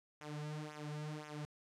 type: tone with flanger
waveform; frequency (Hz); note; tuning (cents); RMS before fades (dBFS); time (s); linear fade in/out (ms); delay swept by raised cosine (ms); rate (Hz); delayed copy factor
sawtooth; 150.8; D3; +46; -45; 0.21-1.45; 0; 0.22 to 3.92; 1.9; -0.9
effects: low-pass 8000 Hz 12 dB/octave